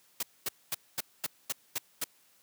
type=noise bursts; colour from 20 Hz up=white; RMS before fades=-32 dBFS; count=8; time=0.2-2.042 s; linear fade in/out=5 ms; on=29 ms; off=230 ms; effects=white hiss -65 dBFS RMS until 2.42 s + high-pass 100 Hz 12 dB/octave